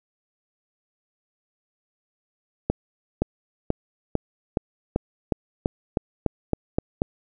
accelerating click train, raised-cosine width 2 ms, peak -7 dBFS, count 13, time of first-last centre 2.7-7.019 s, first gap 520 ms, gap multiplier 0.93, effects none

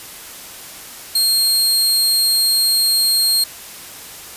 sawtooth tone, 4220 Hz, C8, 14 cents sharp, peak -10 dBFS, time 1.15-3.44 s, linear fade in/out 5 ms, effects white hiss -35 dBFS RMS until 4.36 s + resampled to 32000 Hz

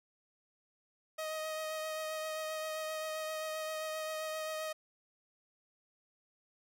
sawtooth tone with vibrato, 627 Hz, D#5, 13 cents sharp, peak -33 dBFS, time 1.18-4.73 s, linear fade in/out 10 ms, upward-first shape triangle, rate 7.6 Hz, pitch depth 17 cents each way, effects none

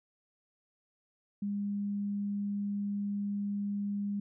sine tone, 202.7 Hz, G#3, 42 cents flat, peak -31 dBFS, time 1.42-4.2 s, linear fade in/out 5 ms, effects none

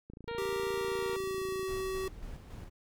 click train, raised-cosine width 3 ms, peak -34 dBFS, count 44, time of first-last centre 0.1-1.63 s, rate 28.1 Hz
harmonic tone, 466.2 Hz, A#4, in tune, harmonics 1 / 2 / 3 / 4 / 5 / 6 / 7 / 8 / 9, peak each -37 / -43 / -47 / -49 / -51 / -53 / -54 / -55 / -56 dBFS, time 0.28-1.16 s, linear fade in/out 0 ms
square tone with pitch glide, 391.3 to 379.5 Hz, G4 to F#4, -3 to +44 cents, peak -34 dBFS, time 0.38-2.08 s, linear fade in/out 2 ms, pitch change -53 cents, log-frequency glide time 0.7-1.46 s
brown noise with tremolo, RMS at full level -43 dBFS, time 1.67-2.7 s, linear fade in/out 20 ms, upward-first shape square, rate 3.6 Hz, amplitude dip 40%
effects none

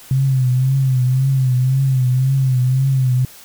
sine tone with vibrato, 130.6 Hz, C3, 3 cents flat, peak -12 dBFS, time 0.11-3.25 s, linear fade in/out 2 ms, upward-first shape triangle, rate 1.9 Hz, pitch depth 78 cents each way, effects white hiss -41 dBFS RMS until 3.44 s

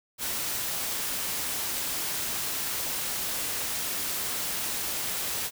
white noise, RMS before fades -31 dBFS, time 0.18-5.51 s, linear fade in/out 50 ms, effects none

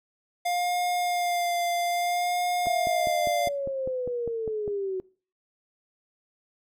square tone with vibrato, 704 Hz, F5, 14 cents sharp, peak -25 dBFS, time 0.45-3.49 s, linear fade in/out 10 ms, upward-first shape sine, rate 0.61 Hz, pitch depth 21 cents each way
sine linear sweep, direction down, 683 to 370 Hz, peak -27 dBFS, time 2.66-5 s, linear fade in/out 0 ms
click train, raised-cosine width 2 ms, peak -23 dBFS, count 11, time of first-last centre 2.67-4.678 s, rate 4.98 Hz
effects noise-tail reverb RT60 0.4 s tail -23 dB re dry

